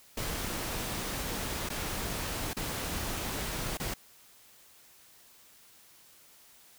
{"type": "noise with dropouts", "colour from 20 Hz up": "pink", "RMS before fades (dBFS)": -35, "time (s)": [0.17, 3.94], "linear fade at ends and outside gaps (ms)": 5, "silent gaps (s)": [[1.69, 1.7], [2.534, 2.567], [3.773, 3.798]], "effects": ["white hiss -58 dBFS RMS until 6.78 s"]}